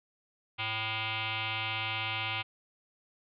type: tone with frequency modulation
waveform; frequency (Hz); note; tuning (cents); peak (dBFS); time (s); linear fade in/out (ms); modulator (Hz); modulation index
sine; 106.1; G#2; +38; -31; 0.58-2.43; 20; 442; 7.3
effects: none